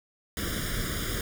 pink noise with comb filter, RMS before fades -31 dBFS, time 0.37-1.21 s, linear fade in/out 2 ms, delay 0.58 ms, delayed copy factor +1, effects none

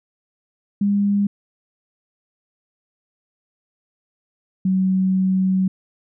sine tone pair in turn, 202 / 188.24 Hz, G#3 / F#3, -48 / +30 cents, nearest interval minor second, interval 122 cents, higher first, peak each -15 dBFS, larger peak neither, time 0.81-1.27 / 4.65-5.68 s, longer second, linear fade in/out 5 ms, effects none

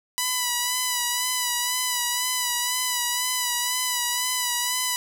5% pulse tone with vibrato, 987.8 Hz, B5, in tune, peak -11 dBFS, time 0.18-4.96 s, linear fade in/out 0 ms, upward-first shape sine, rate 2 Hz, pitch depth 37 cents each way, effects 8-bit

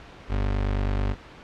30% pulse tone, 49.21 Hz, G1, 7 cents sharp, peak -20 dBFS, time 0.28-1.16 s, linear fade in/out 50 ms, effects pink hiss -45 dBFS RMS until 1.43 s + low-pass 3000 Hz 12 dB/octave

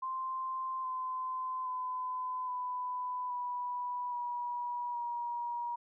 sine tone with pitch steps, 1044 / 1028.4 / 1013.1 / 998 / 983.1 / 968.5 / 954 Hz, C6 / C6 / B5 / B5 / B5 / B5 / A#5, -4 / -30 / +44 / +18 / -8 / -34 / +40 cents, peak -34 dBFS, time 0.02-5.76 s, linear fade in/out 10 ms, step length 820 ms, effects none

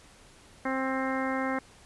harmonic tone, 264.1 Hz, C4, 16 cents sharp, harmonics 1 / 2 / 3 / 4 / 5 / 6 / 7 / 8, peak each -31 / -34 / -36 / -37 / -38 / -39 / -39 / -40 dBFS, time 0.65-1.59 s, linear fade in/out 5 ms, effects pink hiss -55 dBFS RMS until 1.85 s + resampled to 24000 Hz

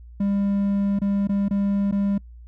triangle tone with dropouts, 199.8 Hz, G3, 33 cents sharp, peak -17 dBFS, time 0.2-2.18 s, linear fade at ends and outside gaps 5 ms, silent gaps 0.99-1.016 / 1.273-1.292 / 1.484-1.508 / 1.913-1.923 s, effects noise-tail reverb RT60 0.1 s tail -25 dB re dry + added 59 Hz sine -40 dBFS peak until 2.47 s

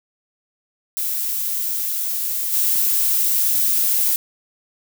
violet noise with level steps, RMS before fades -23 / -18 dBFS, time 0.97-4.16 s, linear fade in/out 0 ms, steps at 2.52 s, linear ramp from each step 20 ms, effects none

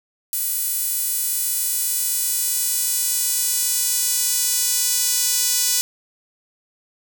sawtooth tone with high-pass filter sweep, 493.9 Hz, B4, in tune, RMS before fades -21 dBFS, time 0.33-5.81 s, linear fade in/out 0 ms, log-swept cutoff 11000 to 6200 Hz, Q 1.1, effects none

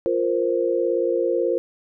sine chord, F suspended fourth, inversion none, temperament just, 349.2 / 465.6 / 523.8 Hz, F4 / Bb4 / C5, 0 / -2 / +2 cents, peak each -23 dBFS, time 0.06-1.58 s, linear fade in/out 0 ms, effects none

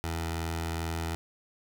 15% pulse tone with notch filter, 82.41 Hz, E2, in tune, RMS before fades -33 dBFS, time 0.04-1.15 s, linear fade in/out 0 ms, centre 210 Hz, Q 1, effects none

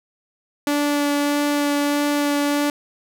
sawtooth tone with vibrato, 289.6 Hz, D4, 24 cents flat, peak -14 dBFS, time 0.67-2.7 s, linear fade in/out 2 ms, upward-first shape sine, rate 1.6 Hz, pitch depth 9 cents each way, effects none

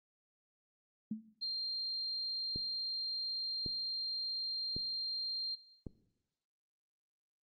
sine tone with exponential decay, 216.6 Hz, A3, 27 cents flat, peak -32 dBFS, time 1.11-1.28 s, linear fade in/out 5 ms, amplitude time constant 35 ms
sine tone, 4186 Hz, C8, in tune, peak -35 dBFS, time 1.41-5.56 s, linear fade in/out 20 ms
click train, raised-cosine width 3 ms, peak -29 dBFS, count 4, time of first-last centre 2.56-5.868 s, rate 0.907 Hz
effects noise-tail reverb RT60 0.9 s tail -18 dB re dry + Opus 48 kbps

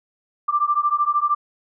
sine beating tone pair, 1174.7 / 1187.7 Hz, D6 / D6, 0 / +19 cents, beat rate 13 Hz, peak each -20 / -20 dBFS, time 0.48-1.35 s, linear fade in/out 10 ms, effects none

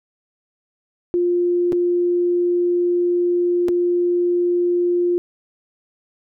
sine tone with dropouts, 351.5 Hz, F4, 11 cents sharp, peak -15 dBFS, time 1.14-5.18 s, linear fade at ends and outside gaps 0 ms, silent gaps 1.722-1.729 / 3.684-3.689 s, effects none

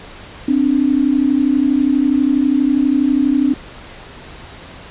sine tone pair together, 261.6 / 293.9 Hz, C4 / D4, 0 / +1 cents, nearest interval major second, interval 201 cents, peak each -14 dBFS, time 0.48-3.54 s, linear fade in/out 5 ms, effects pink hiss -36 dBFS RMS until 4.9 s + resampled to 8000 Hz

